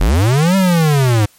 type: linear two-way sweep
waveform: square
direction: up then down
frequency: 37.55 to 196 to 100.9 Hz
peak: -10 dBFS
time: 0-1.26 s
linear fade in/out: 10 ms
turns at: 0.56 s
effects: white hiss -49 dBFS RMS until 1.38 s + MP3 64 kbps